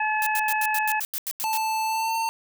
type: harmonic tone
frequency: 859 Hz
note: A5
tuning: 42 cents flat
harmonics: 1 / 2 / 3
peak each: -24 / -27 / -29 dBFS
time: 0-1 s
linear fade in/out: 5 ms
type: noise bursts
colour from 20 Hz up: blue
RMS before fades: -29 dBFS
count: 11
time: 0.22-1.574 s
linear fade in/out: 0 ms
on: 44 ms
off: 87 ms
type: tone with pitch glide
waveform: square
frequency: 880 to 902.7 Hz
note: A5 to A5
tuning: 0 to +44 cents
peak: -24 dBFS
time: 1.44-2.29 s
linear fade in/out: 0 ms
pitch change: +44 cents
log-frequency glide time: 1.86-2.16 s
effects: none